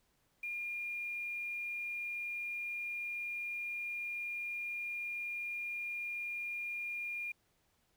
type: tone with quantisation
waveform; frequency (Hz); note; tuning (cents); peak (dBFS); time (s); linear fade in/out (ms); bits
sine; 2413; D7; +46; -37; 0.43-7.32; 5; 10
effects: pink hiss -75 dBFS RMS until 7.96 s